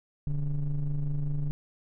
triangle ring-modulated tone, 66.7 Hz, C2, 34 cents sharp, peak -21 dBFS, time 0.27-1.51 s, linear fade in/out 0 ms, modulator 79.2 Hz, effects none

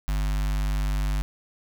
square tone with notch filter, 49.96 Hz, G1, 34 cents sharp, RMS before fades -25 dBFS, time 0.08-1.22 s, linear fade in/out 0 ms, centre 430 Hz, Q 0.69, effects none

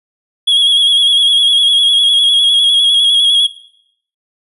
triangle tone with vibrato, 3322 Hz, G#7, in tune, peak -6 dBFS, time 0.47-3.47 s, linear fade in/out 10 ms, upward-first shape square, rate 9.9 Hz, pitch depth 30 cents each way, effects noise-tail reverb RT60 0.7 s tail -17 dB re dry + resampled to 32000 Hz

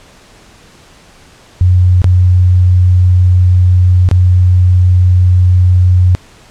sine tone with dropouts, 90.6 Hz, F#2, 36 cents flat, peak -4 dBFS, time 1.61-6.15 s, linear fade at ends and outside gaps 0 ms, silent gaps 2.018-2.043 / 4.089-4.113 s, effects pink hiss -41 dBFS RMS until 6.5 s + low-pass 8000 Hz 12 dB/octave

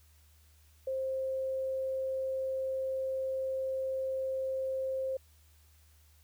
sine tone, 528 Hz, C5, 16 cents sharp, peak -31 dBFS, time 0.87-5.17 s, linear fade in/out 5 ms, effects added 76 Hz sine -60 dBFS peak until 6.23 s + white hiss -67 dBFS RMS until 6.23 s

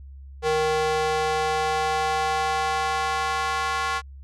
square tone with high-pass filter sweep, 155.56 Hz, D#3, in tune, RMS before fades -24 dBFS, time 0.42-4.02 s, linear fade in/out 50 ms, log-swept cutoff 510 to 1100 Hz, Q 2.2, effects added 68 Hz sine -39 dBFS peak until 4.23 s + low-pass 7000 Hz 12 dB/octave

